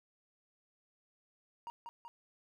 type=tone with echo; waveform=triangle; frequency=940 Hz; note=A#5; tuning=14 cents sharp; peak=-39 dBFS; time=1.67-1.7 s; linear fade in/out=0 ms; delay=190 ms; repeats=2; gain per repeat=-3 dB; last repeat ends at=2.08 s; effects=none